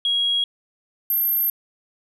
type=tone pair in turn; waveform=sine; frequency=3300 / 12626 Hz; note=G#7 / G9; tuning=-12 / +11 cents; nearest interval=octave + major seventh; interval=2323 cents; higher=second; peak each=-17 dBFS; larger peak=neither; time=0.05-0.44 / 1.1-1.5 s; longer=second; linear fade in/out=2 ms; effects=tanh soft clip ceiling -13 dBFS